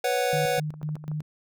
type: chord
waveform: square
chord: B suspended second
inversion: none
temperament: equal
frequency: 493.9 / 554.4 / 740 Hz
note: B4 / C#5 / F#5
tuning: 0 / 0 / 0 cents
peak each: -27 / -29 / -28 dBFS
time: 0.04-0.6 s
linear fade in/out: 5 ms
type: tone with tremolo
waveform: sine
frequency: 152.3 Hz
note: D#3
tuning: 37 cents flat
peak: -27 dBFS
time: 0.33-1.22 s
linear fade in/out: 2 ms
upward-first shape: square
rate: 4 Hz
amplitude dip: 75%
type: click train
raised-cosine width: 1 ms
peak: -31 dBFS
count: 6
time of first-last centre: 0.74-1.116 s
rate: 13.3 Hz
effects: none